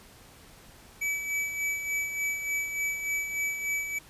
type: tone with tremolo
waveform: square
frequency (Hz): 2294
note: D7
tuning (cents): -41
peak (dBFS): -27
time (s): 1.01-3.99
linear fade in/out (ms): 10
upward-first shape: sine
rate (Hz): 3.4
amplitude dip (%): 55
effects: pink hiss -53 dBFS RMS until 4.09 s + resampled to 32000 Hz